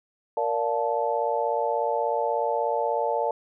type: chord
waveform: sine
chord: Bb major seventh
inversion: none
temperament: just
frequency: 466.2 / 582.7 / 699.2 / 874.1 Hz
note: Bb4 / D5 / F5 / A5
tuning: 0 / -14 / +2 / -12 cents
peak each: -28 / -28 / -30 / -27 dBFS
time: 0.37-3.31 s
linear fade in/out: 2 ms
effects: none